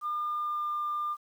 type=tone with pitch glide; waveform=sine; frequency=1206 to 1199.1 Hz; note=D6 to D6; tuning=+46 to +36 cents; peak=-28 dBFS; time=0.01-1.17 s; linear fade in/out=50 ms; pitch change=-10 cents; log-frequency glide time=0.3-0.69 s; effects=tanh soft clip ceiling -25 dBFS + 10-bit

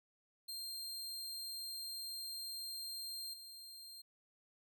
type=tone with level steps; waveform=sawtooth; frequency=4186 Hz; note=C8; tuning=in tune; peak=-40 / -48 dBFS; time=0.48-4.02 s; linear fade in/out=10 ms; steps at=3.33 s; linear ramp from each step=10 ms; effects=none

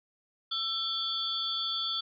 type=tone cluster; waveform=sine; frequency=1338 / 3203 / 3450 / 4496 Hz; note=E6 / G7 / A7 / C#8; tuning=+25 / +37 / -35 / +24 cents; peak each=-39 / -38 / -32 / -36 dBFS; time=0.51-2.01 s; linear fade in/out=10 ms; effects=none

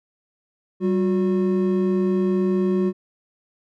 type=tone pair together; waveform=triangle; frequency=192.3 / 363 Hz; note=G3 / F#4; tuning=-33 / -33 cents; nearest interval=major seventh; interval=1100 cents; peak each=-18 / -19 dBFS; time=0.8-2.93 s; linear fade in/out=50 ms; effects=none

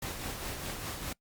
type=noise with tremolo; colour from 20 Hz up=pink; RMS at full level=-37 dBFS; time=0.02-1.13 s; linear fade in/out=5 ms; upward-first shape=sine; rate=4.9 Hz; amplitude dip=40%; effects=noise-tail reverb RT60 0.1 s tail -24 dB re dry + Opus 48 kbps

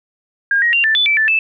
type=tone with pitch steps; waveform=sine; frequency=1617 / 1887 / 2772 / 1768 / 3484 / 2321 / 1759 / 2630 Hz; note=G#6 / A#6 / F7 / A6 / A7 / D7 / A6 / E7; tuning=-47 / +21 / -14 / +8 / -18 / -21 / -1 / -5 cents; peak=-11 dBFS; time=0.51-1.39 s; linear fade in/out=2 ms; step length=110 ms; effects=none

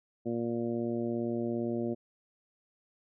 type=harmonic tone; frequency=117.5 Hz; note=A#2; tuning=14 cents sharp; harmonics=1 / 2 / 3 / 4 / 5 / 6; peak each=-41 / -33 / -34 / -41 / -40 / -48 dBFS; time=0.25-1.95 s; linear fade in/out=20 ms; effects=none

